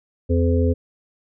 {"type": "harmonic tone", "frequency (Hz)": 85.1, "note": "F2", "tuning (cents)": -44, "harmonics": [1, 3, 5, 6], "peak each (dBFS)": [-17, -22, -24, -25], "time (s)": [0.29, 0.74], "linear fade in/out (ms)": 20, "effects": []}